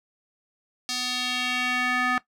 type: tone with band-pass filter sweep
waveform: square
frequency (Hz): 250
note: B3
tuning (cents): +21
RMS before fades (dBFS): -26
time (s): 0.89-2.18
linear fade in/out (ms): 0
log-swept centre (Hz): 4900 to 1500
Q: 2
effects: noise-tail reverb RT60 0.1 s tail -17 dB re dry